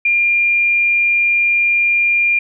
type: tone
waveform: sine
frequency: 2400 Hz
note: D7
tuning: 37 cents sharp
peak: -11 dBFS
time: 0.05-2.39 s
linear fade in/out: 5 ms
effects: none